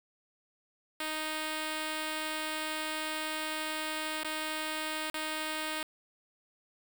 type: tone with dropouts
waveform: 5% pulse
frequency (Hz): 311.1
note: D#4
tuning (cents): 0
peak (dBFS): -22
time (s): 1-5.83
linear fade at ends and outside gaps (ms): 2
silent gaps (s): 4.234-4.246 / 5.101-5.141
effects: 8-bit